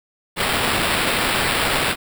violet noise with sample-and-hold, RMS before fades -20 dBFS, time 0.36-1.96 s, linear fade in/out 50 ms, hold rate 6300 Hz, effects none

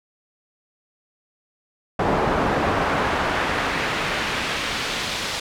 brown noise with band-pass filter sweep, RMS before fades -23 dBFS, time 1.99-5.4 s, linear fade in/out 5 ms, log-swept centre 800 to 4400 Hz, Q 0.87, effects none

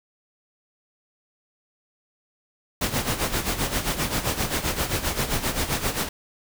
pink noise with tremolo, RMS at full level -23 dBFS, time 2.81-6.09 s, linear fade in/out 5 ms, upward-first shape sine, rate 7.6 Hz, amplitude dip 70%, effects none

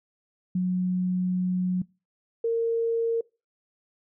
sine tone pair in turn, 182.4 / 459.6 Hz, F#3 / A#4, -24 / -25 cents, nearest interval octave + major third, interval 1599 cents, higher second, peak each -22 dBFS, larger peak neither, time 0.55-1.82 / 2.44-3.21 s, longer first, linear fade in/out 5 ms, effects noise-tail reverb RT60 0.3 s tail -24 dB re dry

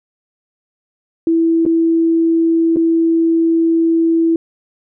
sine tone with dropouts, 329.6 Hz, E4, in tune, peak -10 dBFS, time 1.27-4.36 s, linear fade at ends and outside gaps 2 ms, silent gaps 1.653-1.662 / 2.761-2.768 s, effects none

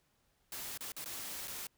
white noise with dropouts, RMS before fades -43 dBFS, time 0.52-1.67 s, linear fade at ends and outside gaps 2 ms, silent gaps 0.776-0.807 / 0.92-0.965 / 1.044-1.058 / 1.475-1.479 s, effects pink hiss -75 dBFS RMS until 1.77 s

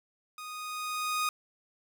sawtooth tone with level ramp, 1241 Hz, D#6, 5 cents flat, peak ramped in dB -37 to -23 dBFS, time 0.38-1.29 s, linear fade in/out 2 ms, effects none

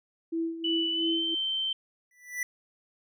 sine tone with tremolo, 329.6 Hz, E4, in tune, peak -26 dBFS, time 0.32-1.35 s, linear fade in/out 10 ms, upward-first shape sine, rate 2.9 Hz, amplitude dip 70%
sine tone with pitch glide, 2969 to 3108 Hz, F#7 to G7, +5 to -16 cents, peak -27 dBFS, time 0.64-1.73 s, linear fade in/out 5 ms, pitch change +79 cents, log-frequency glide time 0.9-1.24 s
square tone with exponential growth, 1975.5 Hz, B6, in tune, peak -27 dBFS, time 2.11-2.43 s, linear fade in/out 2 ms, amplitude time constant 69 ms
effects none

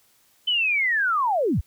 sine linear sweep, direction down, 3066 to 39.09 Hz, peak -19 dBFS, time 0.47-1.61 s, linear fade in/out 10 ms, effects white hiss -61 dBFS RMS until 1.66 s

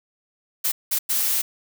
blue noise bursts at uneven times, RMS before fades -22 dBFS, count 3, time 0.64-0.72 / 0.91-0.99 / 1.09-1.42 s, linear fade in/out 10 ms, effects none

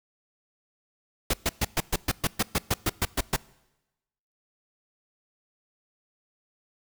pink noise bursts, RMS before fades -24 dBFS, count 14, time 1.3-3.364 s, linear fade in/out 5 ms, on 36 ms, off 120 ms, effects noise-tail reverb RT60 1.0 s tail -23 dB re dry

